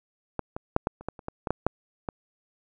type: clicks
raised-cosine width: 1 ms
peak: -14 / -19 / -6 / -10 / -29 / -16 / -29 / -18 / -15 / -10 / -7 / -16 dBFS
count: 12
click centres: 0.393 / 0.565 / 0.764 / 0.871 / 1.01 / 1.086 / 1.192 / 1.284 / 1.472 / 1.506 / 1.666 / 2.088 s
effects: none